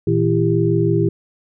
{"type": "tone cluster", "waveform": "sine", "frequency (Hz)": [115.1, 161.2, 337.5, 397.9], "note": ["A#2", "E3", "E4", "G4"], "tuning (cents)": [-22, -38, 41, 26], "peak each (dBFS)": -19, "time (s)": [0.07, 1.09], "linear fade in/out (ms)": 5, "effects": []}